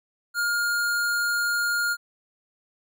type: tone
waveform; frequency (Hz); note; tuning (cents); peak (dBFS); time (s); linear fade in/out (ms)
square; 1416; F6; +23; -23; 0.34-1.97; 50
effects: none